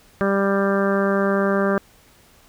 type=harmonic tone; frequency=197.2 Hz; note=G3; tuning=11 cents sharp; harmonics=1 / 2 / 3 / 4 / 5 / 6 / 7 / 8 / 9; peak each=-21 / -22 / -23 / -34 / -34 / -27 / -32 / -28 / -38 dBFS; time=0.21-1.78 s; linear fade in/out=0 ms; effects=pink hiss -53 dBFS RMS until 2.48 s